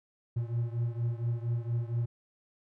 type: beating tone pair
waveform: triangle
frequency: 116.54 / 120.84 Hz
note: A#2 / B2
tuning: 0 / -37 cents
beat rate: 4.3 Hz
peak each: -29 / -32 dBFS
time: 0.36-2.06 s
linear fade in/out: 10 ms
effects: none